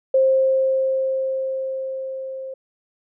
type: tone with level ramp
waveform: sine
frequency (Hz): 529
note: C5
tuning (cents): +19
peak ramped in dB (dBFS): -12 to -29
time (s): 0.14-2.54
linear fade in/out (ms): 5
effects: none